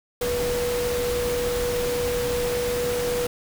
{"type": "tone in noise", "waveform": "sine", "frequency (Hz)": 486.4, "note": "B4", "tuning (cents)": -26, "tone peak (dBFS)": -23, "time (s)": [0.21, 3.27], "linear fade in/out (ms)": 5, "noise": "pink", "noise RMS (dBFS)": -30, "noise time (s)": [0.21, 3.27], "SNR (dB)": 4, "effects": []}